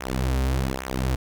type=tone with flanger; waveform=sawtooth; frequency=65.2 Hz; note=C2; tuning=5 cents flat; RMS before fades=-25 dBFS; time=0-1.16 s; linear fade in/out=10 ms; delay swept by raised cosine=0.21 to 6.11 ms; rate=1.2 Hz; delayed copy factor=-0.85; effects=none